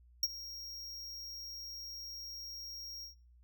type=tone with ADSR envelope; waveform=square; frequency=5590 Hz; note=F8; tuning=1 cent sharp; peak=-26 dBFS; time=0.23-3.15 s; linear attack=3 ms; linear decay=36 ms; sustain=-18 dB; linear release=120 ms; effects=noise-tail reverb RT60 0.4 s tail -23 dB re dry + added 60 Hz sine -59 dBFS peak until 3.43 s